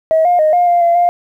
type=tone with pitch steps; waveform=sine; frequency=640 / 709 / 619 / 708 / 698 / 685 / 702 Hz; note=D#5 / F5 / D#5 / F5 / F5 / F5 / F5; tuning=+49 / +26 / -9 / +23 / -1 / -34 / +9 cents; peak=-7 dBFS; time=0.11-1.09 s; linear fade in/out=0 ms; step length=140 ms; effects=tanh soft clip ceiling -4 dBFS + 8-bit